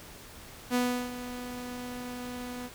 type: tone with ADSR envelope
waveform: sawtooth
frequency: 246.9 Hz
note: B3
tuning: in tune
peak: -20 dBFS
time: 0.7-2.7 s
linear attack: 46 ms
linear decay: 350 ms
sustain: -13 dB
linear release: 44 ms
effects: pink hiss -48 dBFS RMS until 2.74 s